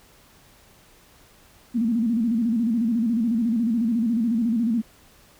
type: tone with vibrato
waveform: sine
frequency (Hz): 229.7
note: A#3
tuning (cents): -25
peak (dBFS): -19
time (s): 1.74-4.82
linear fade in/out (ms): 20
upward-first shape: square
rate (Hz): 14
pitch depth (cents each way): 89
effects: pink hiss -54 dBFS RMS until 5.39 s